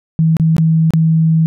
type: tone with dropouts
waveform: sine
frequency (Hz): 161.2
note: E3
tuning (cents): -38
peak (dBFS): -8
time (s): 0.19-1.46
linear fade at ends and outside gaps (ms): 0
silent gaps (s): 0.368-0.398 / 0.566-0.582 / 0.906-0.936
effects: none